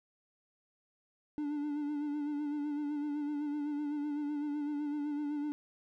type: tone with vibrato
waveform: triangle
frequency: 293.7 Hz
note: D4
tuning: in tune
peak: -31 dBFS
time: 1.38-5.52 s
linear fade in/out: 0 ms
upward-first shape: sine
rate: 7.9 Hz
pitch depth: 40 cents each way
effects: none